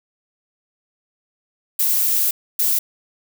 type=noise bursts at uneven times; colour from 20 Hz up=violet; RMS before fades=-18 dBFS; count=2; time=1.79-2.31 / 2.59-2.79 s; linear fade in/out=5 ms; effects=none